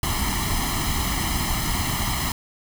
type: noise with comb filter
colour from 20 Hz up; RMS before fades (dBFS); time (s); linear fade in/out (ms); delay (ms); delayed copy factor
pink; -24; 0.03-2.32; 2; 0.98; +0.85
effects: none